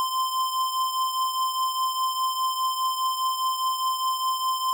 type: beating tone pair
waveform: square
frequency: 1037 / 1041.9 Hz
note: C6 / C6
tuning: -16 / -8 cents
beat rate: 4.9 Hz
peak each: -25 / -32 dBFS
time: 0-4.73 s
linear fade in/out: 0 ms
effects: none